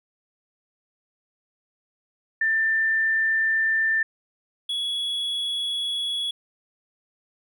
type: tone pair in turn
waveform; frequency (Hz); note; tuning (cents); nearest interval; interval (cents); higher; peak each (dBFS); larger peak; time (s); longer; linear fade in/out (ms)
sine / triangle; 1784 / 3368; A6 / G#7; +23 / +24; major seventh; 1101; second; -19 / -23; first; 2.41-4.03 / 4.69-6.31; neither; 5
effects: none